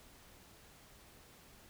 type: silence
effects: pink hiss -60 dBFS RMS until 1.69 s